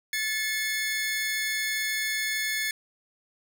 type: tone pair together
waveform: sawtooth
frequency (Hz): 1739.9 / 2169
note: A6 / C#7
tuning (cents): -20 / -38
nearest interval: major third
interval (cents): 382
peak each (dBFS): -26 / -26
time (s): 0.13-2.71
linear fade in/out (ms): 2
effects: none